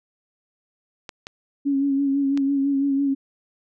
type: clicks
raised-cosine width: 0.2 ms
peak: -17 dBFS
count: 3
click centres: 1.092 / 1.269 / 2.375 s
type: tone with vibrato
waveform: sine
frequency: 277.2 Hz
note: C#4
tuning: in tune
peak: -18 dBFS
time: 1.65-3.15 s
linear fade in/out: 20 ms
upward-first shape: sine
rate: 6 Hz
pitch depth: 34 cents each way
effects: none